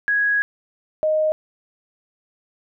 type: tone pair in turn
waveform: sine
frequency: 1661.2 / 620.9 Hz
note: G#6 / D#5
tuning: 0 / -4 cents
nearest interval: octave + perfect fourth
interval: 1704 cents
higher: first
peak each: -16 dBFS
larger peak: neither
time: 0.08-0.42 / 1.03-1.32 s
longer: first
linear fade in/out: 0 ms
effects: none